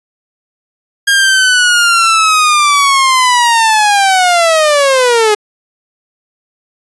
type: linear sweep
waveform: sawtooth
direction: down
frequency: 1625 to 413.1 Hz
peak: -3 dBFS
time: 1.07-5.35 s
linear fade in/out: 10 ms
effects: resampled to 24000 Hz